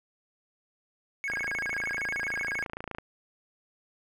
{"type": "tone with vibrato", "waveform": "triangle", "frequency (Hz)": 1900, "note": "A#6", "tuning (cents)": 33, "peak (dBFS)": -28, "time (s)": [1.24, 2.64], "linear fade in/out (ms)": 0, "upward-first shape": "square", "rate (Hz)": 13, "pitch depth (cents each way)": 260}
{"type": "click train", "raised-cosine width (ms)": 0.5, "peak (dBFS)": -21, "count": 48, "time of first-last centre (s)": [1.3, 2.985], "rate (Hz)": 27.9}
{"effects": []}